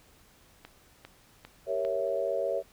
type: click train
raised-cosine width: 0.3 ms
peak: -28 dBFS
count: 4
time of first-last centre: 0.65-1.85 s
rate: 2.5 Hz
type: chord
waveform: sine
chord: G diminished seventh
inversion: none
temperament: equal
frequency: 392 / 466.2 / 554.4 / 659.3 Hz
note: G4 / Bb4 / Db5 / Fb5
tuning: 0 / 0 / 0 / 0 cents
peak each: -36 / -34 / -30 / -33 dBFS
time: 1.66-2.63 s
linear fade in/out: 50 ms
effects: pink hiss -60 dBFS RMS until 2.72 s